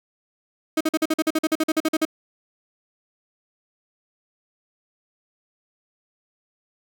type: tone bursts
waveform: 35% pulse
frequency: 315.4 Hz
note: D#4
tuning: 24 cents sharp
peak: -16 dBFS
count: 16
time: 0.77-2.052 s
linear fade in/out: 5 ms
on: 37 ms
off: 46 ms
effects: none

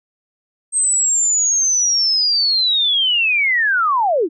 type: linear sweep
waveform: sine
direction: down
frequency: 8372 to 280 Hz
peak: -13 dBFS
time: 0.72-4.29 s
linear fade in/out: 50 ms
effects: none

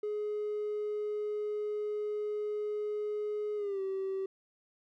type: tone with pitch glide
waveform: triangle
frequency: 420 to 385.1 Hz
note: G#4 to G4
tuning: +19 to -31 cents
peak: -29 dBFS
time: 0.03-4.26 s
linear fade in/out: 5 ms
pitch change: -150 cents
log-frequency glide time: 3.56-3.81 s
effects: tanh soft clip ceiling -28 dBFS

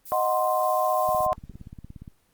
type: noise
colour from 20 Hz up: violet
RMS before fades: -39 dBFS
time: 0.05-1.27 s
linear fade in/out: 20 ms
type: chord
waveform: sine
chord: C diminished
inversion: first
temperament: equal with one note detuned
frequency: 622.3 / 737.4 / 1046.5 Hz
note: Eb5 / Gb5 / C6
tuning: 0 / -6 / 0 cents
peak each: -25 dBFS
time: 0.12-1.33 s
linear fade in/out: 0 ms
type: click train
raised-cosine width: 5 ms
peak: -28 dBFS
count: 18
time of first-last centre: 1.09-2.078 s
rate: 17.2 Hz
effects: pink hiss -66 dBFS RMS until 2.33 s + Opus 24 kbps

